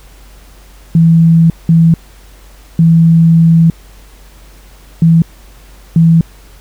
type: tone bursts at uneven times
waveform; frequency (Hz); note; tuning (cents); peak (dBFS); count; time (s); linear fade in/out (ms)
sine; 164.81; E3; 0; -3; 5; 0.95-1.5 / 1.69-1.94 / 2.79-3.7 / 5.02-5.22 / 5.96-6.21; 2
effects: added 48 Hz sine -36 dBFS peak until 6.6 s + pink hiss -43 dBFS RMS until 6.6 s